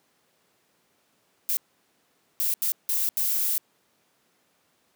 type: noise bursts at uneven times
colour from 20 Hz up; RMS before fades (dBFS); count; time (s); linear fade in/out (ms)
violet; -25; 5; 1.49-1.57 / 2.4-2.54 / 2.62-2.72 / 2.89-3.09 / 3.17-3.58; 0
effects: pink hiss -67 dBFS RMS until 4.95 s + high-pass 200 Hz 12 dB/octave